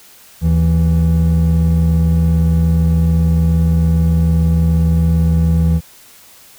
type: tone pair together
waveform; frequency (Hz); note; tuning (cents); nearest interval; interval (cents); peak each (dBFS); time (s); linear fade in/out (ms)
triangle; 78.03 / 164.81; D#2 / E3; +6 / 0; octave + minor second; 1294; -10; 0.41-5.81; 50
effects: tanh soft clip ceiling -2 dBFS + white hiss -43 dBFS RMS until 6.58 s